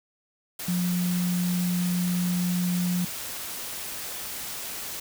sine tone in noise, 178.1 Hz, F3, 34 cents sharp, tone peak -23 dBFS, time 0.68-3.05 s, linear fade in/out 5 ms, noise white, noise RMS -35 dBFS, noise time 0.59-5 s, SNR +9 dB, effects none

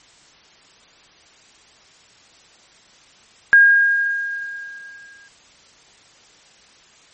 sine tone with exponential decay, 1623 Hz, G#6, 40 cents flat, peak -5 dBFS, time 3.53-5.28 s, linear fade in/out 0 ms, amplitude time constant 380 ms, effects white hiss -50 dBFS RMS until 7.13 s + MP3 32 kbps

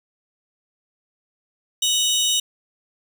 25% pulse tone pair together, 2960 / 3737 Hz, F#7 / A#7, 0 / +4 cents, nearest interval major third, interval 404 cents, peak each -17 dBFS, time 1.82-2.4 s, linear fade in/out 5 ms, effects none

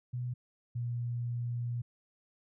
sine tone pair in turn, 123.47 / 119.89 Hz, B2 / A#2, 0 / +49 cents, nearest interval minor second, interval 51 cents, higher first, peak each -33 / -32 dBFS, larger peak second, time 0.13-0.34 / 0.75-1.82 s, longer second, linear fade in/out 10 ms, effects none

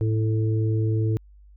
harmonic tone, 109.7 Hz, A2, 5 cents flat, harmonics 1 / 3 / 4, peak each -20 / -30 / -32 dBFS, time 0.01-1.17 s, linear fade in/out 0 ms, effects added 50 Hz sine -47 dBFS peak until 1.56 s

